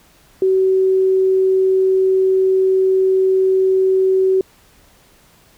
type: tone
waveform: sine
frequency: 378.8 Hz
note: F#4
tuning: 41 cents sharp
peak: -11 dBFS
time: 0.42-4.41 s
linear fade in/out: 2 ms
effects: pink hiss -51 dBFS RMS until 5.57 s